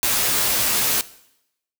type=noise with comb filter; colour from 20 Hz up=white; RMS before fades=-20 dBFS; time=0.03-1.01 s; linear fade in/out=0 ms; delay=13 ms; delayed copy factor=-0.75; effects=noise-tail reverb RT60 0.8 s tail -18 dB re dry